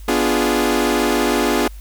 sawtooth chord, B diminished seventh, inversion none, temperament equal, 246.9 / 293.7 / 349.2 / 415.3 Hz, B3 / D4 / F4 / Ab4, 0 / 0 / 0 / 0 cents, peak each -17 dBFS, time 0.08-1.68 s, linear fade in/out 5 ms, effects added 50 Hz sine -32 dBFS peak until 1.8 s + white hiss -49 dBFS RMS until 1.8 s

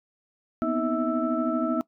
sine tone cluster, 242.9 / 255.7 / 315.5 / 649 / 1320 Hz, B3 / C4 / D#4 / E5 / E6, -29 / -40 / +24 / -27 / +2 cents, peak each -28 / -30 / -28 / -29 / -31 dBFS, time 0.62-1.81 s, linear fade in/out 0 ms, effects noise-tail reverb RT60 0.1 s tail -21 dB re dry + tanh soft clip ceiling -12 dBFS

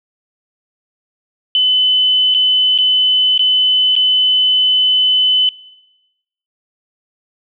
sine tone with dropouts, 3020 Hz, F#7, 35 cents sharp, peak -9 dBFS, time 1.55-5.49 s, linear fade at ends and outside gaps 1 ms, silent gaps 2.341-2.347 / 2.778-2.786 / 3.378-3.393 / 3.954-3.963 s, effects noise-tail reverb RT60 1.0 s tail -23 dB re dry

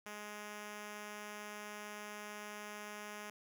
5% pulse tone, 208.9 Hz, G#3, 10 cents sharp, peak -34 dBFS, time 0.06-3.3 s, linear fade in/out 2 ms, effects none

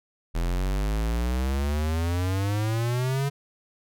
square exponential sweep, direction up, 41.2 to 142.2 Hz, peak -24 dBFS, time 0.34-3.3 s, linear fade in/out 20 ms, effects none

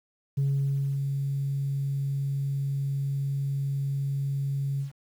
sine tone with ADSR envelope, 138.59 Hz, C#3, in tune, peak -20 dBFS, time 0.37-4.92 s, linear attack 12 ms, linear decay 590 ms, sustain -5 dB, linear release 120 ms, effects tanh soft clip ceiling -20 dBFS + 9-bit

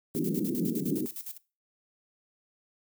violet noise with tremolo, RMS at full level -38 dBFS, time 0.14-1.38 s, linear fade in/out 20 ms, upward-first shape square, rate 9.8 Hz, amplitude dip 80%
pink band-pass noise, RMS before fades -30 dBFS, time 0.15-1.06 s, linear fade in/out 0 ms, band 160 to 390 Hz, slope 48 dB/octave
effects noise-tail reverb RT60 0.3 s tail -18 dB re dry

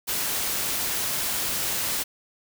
white noise, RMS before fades -27 dBFS, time 0.07-2.04 s, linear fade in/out 20 ms, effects none

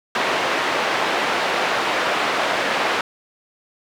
pink band-pass noise, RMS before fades -21 dBFS, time 0.15-3.01 s, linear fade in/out 2 ms, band 500 to 2800 Hz, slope 12 dB/octave, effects none

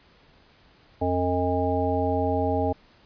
harmonic tone, 90 Hz, F#2, 47 cents flat, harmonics 1 / 3 / 5 / 7 / 9, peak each -28 / -28 / -28 / -28 / -28 dBFS, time 1.01-2.73 s, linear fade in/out 10 ms, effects pink hiss -57 dBFS RMS until 3.05 s + resampled to 11025 Hz

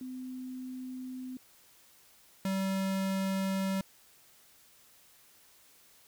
sine / square tone pair in turn, 255.9 / 192.43 Hz, C4 / G3, -38 / -32 cents, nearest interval perfect fourth, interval 494 cents, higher first, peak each -38 / -30 dBFS, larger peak second, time 0.01-1.37 / 2.45-3.81 s, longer neither, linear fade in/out 2 ms, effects white hiss -61 dBFS RMS until 6.07 s

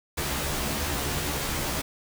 pink noise with comb filter, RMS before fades -29 dBFS, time 0.17-1.82 s, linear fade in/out 10 ms, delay 14 ms, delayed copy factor +0.9, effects none

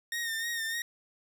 sawtooth tone with vibrato, 1838 Hz, A#6, 25 cents flat, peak -28 dBFS, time 0.12-0.82 s, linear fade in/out 2 ms, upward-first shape sine, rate 3.3 Hz, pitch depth 45 cents each way, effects none

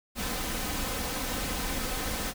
pink noise with comb filter, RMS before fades -32 dBFS, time 0.15-2.34 s, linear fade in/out 50 ms, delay 3.9 ms, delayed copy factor +0.5, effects none

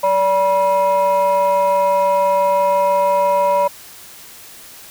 sine tone pair together, 576.8 / 970 Hz, D5 / B5, -31 / -31 cents, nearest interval major sixth, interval 900 cents, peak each -13 dBFS, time 0.03-3.68 s, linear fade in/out 10 ms, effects tanh soft clip ceiling -9 dBFS + white hiss -39 dBFS RMS until 4.9 s

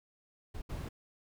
brown noise bursts at uneven times, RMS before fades -40 dBFS, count 2, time 0.54-0.62 / 0.69-0.89 s, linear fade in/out 10 ms, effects none

